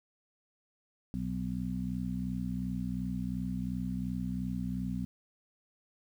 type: harmonic tone with a mistuned harmonic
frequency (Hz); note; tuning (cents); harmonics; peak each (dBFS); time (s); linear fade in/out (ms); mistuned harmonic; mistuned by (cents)
62.8; B1; +30; 1 / 2 / 3 / 4; -41 / -40 / -35 / -38; 1.14-5.05; 0; 1; +63
effects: 10-bit